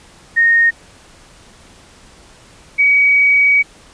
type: tone pair in turn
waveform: sine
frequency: 1851 / 2264 Hz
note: A#6 / C#7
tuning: -13 / +36 cents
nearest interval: minor third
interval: 349 cents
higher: second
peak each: -8 dBFS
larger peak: neither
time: 0.36-0.71 / 2.78-3.63 s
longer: second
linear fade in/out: 20 ms
effects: pink hiss -44 dBFS RMS until 3.93 s + resampled to 22050 Hz